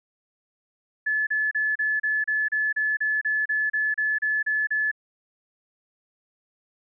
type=tone bursts; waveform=sine; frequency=1724 Hz; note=A6; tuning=36 cents flat; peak=-21 dBFS; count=16; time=1.06-4.915 s; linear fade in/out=10 ms; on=210 ms; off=33 ms; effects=none